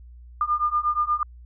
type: beating tone pair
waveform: sine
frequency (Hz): 1203 / 1211.4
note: D6 / D#6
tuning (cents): +41 / -47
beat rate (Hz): 8.4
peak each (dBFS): -24 / -23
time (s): 0.41-1.23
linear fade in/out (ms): 2
effects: added 60 Hz sine -42 dBFS peak until 1.45 s